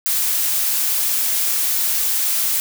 blue noise, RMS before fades -19 dBFS, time 0.06-2.6 s, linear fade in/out 0 ms, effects none

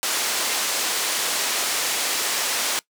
white band-pass noise, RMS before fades -24 dBFS, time 0.03-2.79 s, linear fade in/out 0 ms, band 350 to 8500 Hz, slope 12 dB/octave, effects noise-tail reverb RT60 0.1 s tail -21 dB re dry

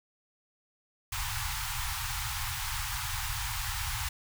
pink band-stop noise, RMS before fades -34 dBFS, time 1.12-4.09 s, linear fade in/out 5 ms, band 130 to 790 Hz, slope 96 dB/octave, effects none

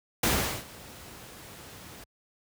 pink noise with ADSR envelope, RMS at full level -23 dBFS, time 0.23-2.04 s, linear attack 5 ms, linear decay 400 ms, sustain -23 dB, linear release 3 ms, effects high-pass 60 Hz 12 dB/octave

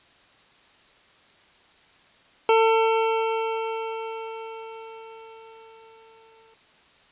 25% pulse tone with exponential decay, 448.6 Hz, A4, 34 cents sharp, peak -11 dBFS, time 2.49-6.54 s, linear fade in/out 2 ms, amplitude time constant 880 ms, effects white hiss -56 dBFS RMS until 7.11 s + resampled to 8000 Hz

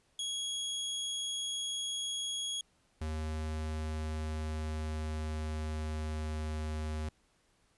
sawtooth tone, 3322 Hz, G#7, in tune, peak -31 dBFS, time 0.19-2.61 s, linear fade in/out 2 ms
square tone with pitch glide, 78 to 77.33 Hz, D#2 to D#2, +5 to -10 cents, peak -35 dBFS, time 3.01-7.09 s, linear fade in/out 5 ms, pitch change -15 cents, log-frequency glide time 3.47-6.7 s
effects pink hiss -71 dBFS RMS until 7.77 s + resampled to 24000 Hz

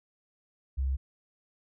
sine tone, 66.7 Hz, C2, 34 cents sharp, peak -26 dBFS, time 0.77-0.97 s, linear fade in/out 20 ms, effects none

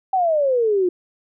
sine exponential sweep, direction down, 778 to 348.9 Hz, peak -15 dBFS, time 0.13-0.89 s, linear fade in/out 5 ms, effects none

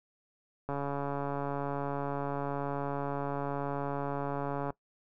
click train, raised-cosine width 1 ms, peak -21 dBFS, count 567, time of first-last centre 0.69-4.704 s, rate 141 Hz, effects noise-tail reverb RT60 0.1 s tail -20 dB re dry

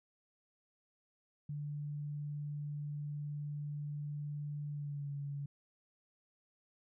sine tone with pitch glide, 146.83 to 142.16 Hz, D3 to C#3, 0 to +44 cents, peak -38 dBFS, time 1.49-5.46 s, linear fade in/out 5 ms, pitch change -56 cents, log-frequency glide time 4.7-5.1 s, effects none

